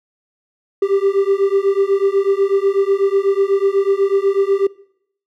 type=beating tone pair; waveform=triangle; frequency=390 / 398.1 Hz; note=G4 / G4; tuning=-9 / +27 cents; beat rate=8.1 Hz; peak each=-14 dBFS; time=0.82-4.67 s; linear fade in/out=5 ms; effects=noise-tail reverb RT60 0.7 s tail -22 dB re dry